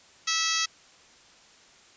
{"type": "harmonic tone", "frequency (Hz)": 652, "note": "E5", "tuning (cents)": -19, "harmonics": [2, 3, 4, 5, 6, 7, 8, 9, 10], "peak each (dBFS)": [-33, -33, -33, -33, -33, -33, -33, -33, -33], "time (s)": [0.27, 0.66], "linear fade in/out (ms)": 10, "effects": ["white hiss -55 dBFS RMS until 1.96 s", "resampled to 16000 Hz"]}